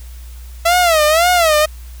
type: tone with vibrato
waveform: sawtooth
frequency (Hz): 659.3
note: E5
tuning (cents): 0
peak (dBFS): -6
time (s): 0.65-1.66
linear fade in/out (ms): 10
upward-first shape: sine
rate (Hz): 1.9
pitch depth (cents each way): 160
effects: added 60 Hz sine -30 dBFS peak until 2 s + white hiss -45 dBFS RMS until 2 s